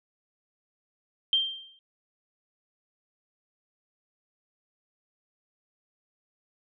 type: tone with exponential decay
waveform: sine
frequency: 3161 Hz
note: G7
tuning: 14 cents sharp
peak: -18 dBFS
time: 1.33-1.79 s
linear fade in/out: 1 ms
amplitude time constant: 98 ms
effects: none